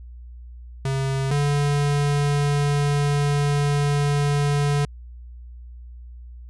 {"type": "tone pair in turn", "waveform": "square", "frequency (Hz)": [135, 144.27], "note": ["C#3", "D3"], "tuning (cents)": [-45, -30], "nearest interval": "minor second", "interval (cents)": 115, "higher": "second", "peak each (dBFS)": [-22, -19], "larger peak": "second", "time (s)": [[0.85, 1.31], [1.31, 4.85]], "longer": "second", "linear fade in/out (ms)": 2, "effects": ["added 60 Hz sine -37 dBFS peak until 6.49 s", "resampled to 24000 Hz"]}